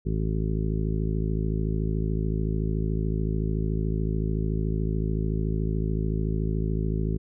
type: harmonic tone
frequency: 53.7 Hz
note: A1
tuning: 41 cents flat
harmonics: 1 / 2 / 3 / 4 / 5 / 6 / 7 / 8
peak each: -27 / -31 / -29 / -35 / -37 / -42 / -35 / -41 dBFS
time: 0.05-7.18 s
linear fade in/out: 20 ms
effects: none